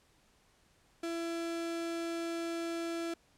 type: tone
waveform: 35% pulse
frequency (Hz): 335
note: E4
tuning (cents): +28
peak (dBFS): -33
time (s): 1.03-3.14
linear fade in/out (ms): 5
effects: pink hiss -68 dBFS RMS until 3.37 s + low-pass 10000 Hz 12 dB/octave